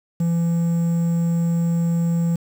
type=tone with quantisation; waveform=triangle; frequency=168.6 Hz; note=E3; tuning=39 cents sharp; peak=-15 dBFS; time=0.2-2.36 s; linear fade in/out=5 ms; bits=7; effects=none